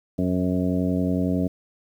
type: harmonic tone with a mistuned harmonic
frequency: 90.9 Hz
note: F#2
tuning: 30 cents flat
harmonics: 1 / 2 / 3 / 4 / 5 / 6 / 7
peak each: -29 / -24 / -24 / -36 / -33 / -35 / -33 dBFS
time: 0.18-1.48 s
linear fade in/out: 10 ms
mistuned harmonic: 7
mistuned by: +17 cents
effects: 9-bit